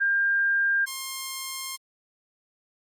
sine / 5% pulse tone pair in turn, 1600 / 1063.6 Hz, G6 / C6, +35 / +28 cents, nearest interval perfect fifth, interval 707 cents, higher first, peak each -20 / -20 dBFS, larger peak neither, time 0-0.86 / 0.86-1.77 s, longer second, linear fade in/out 20 ms, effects Opus 32 kbps

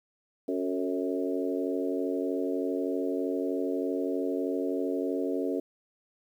harmonic tone with a mistuned harmonic, 92.5 Hz, F#2, in tune, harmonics 3 / 4 / 5 / 6 / 7, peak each -31 / -33 / -33 / -38 / -39 dBFS, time 0.48-5.6 s, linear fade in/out 5 ms, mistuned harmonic 5, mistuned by -35 cents, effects 10-bit

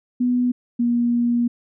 sine tone pair in turn, 246.9 / 238.6 Hz, B3 / A#3, 0 / +41 cents, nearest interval minor second, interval 59 cents, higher first, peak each -16 dBFS, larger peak neither, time 0.2-0.52 / 0.79-1.48 s, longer second, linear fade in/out 10 ms, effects none

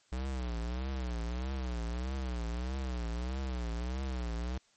square tone with vibrato, 61.74 Hz, B1, in tune, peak -34 dBFS, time 0.12-4.58 s, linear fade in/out 5 ms, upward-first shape triangle, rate 1.6 Hz, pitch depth 160 cents each way, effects white hiss -68 dBFS RMS until 4.76 s + MP3 32 kbps

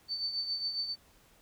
sine tone with tremolo, 4541 Hz, C#8, 41 cents sharp, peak -29 dBFS, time 0.08-0.96 s, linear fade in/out 50 ms, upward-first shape triangle, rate 7.3 Hz, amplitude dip 65%, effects pink hiss -63 dBFS RMS until 1.41 s

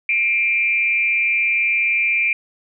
sine tone with frequency modulation, 2367 Hz, D7, 13 cents sharp, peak -15 dBFS, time 0.09-2.33 s, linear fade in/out 2 ms, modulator 211 Hz, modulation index 0.54, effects none

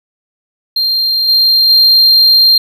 triangle tone with level steps, 4186 Hz, C8, in tune, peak -9 / -5 / -3 dBFS, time 0.76-2.58 s, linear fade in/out 5 ms, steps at 1.28 / 1.69 s, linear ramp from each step 10 ms, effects none

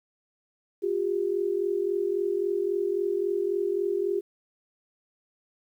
sine tone pair together, 356.8 / 400.5 Hz, F4 / G4, +37 / +37 cents, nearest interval major second, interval 200 cents, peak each -28 / -26 dBFS, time 0.82-4.21 s, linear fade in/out 20 ms, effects 10-bit

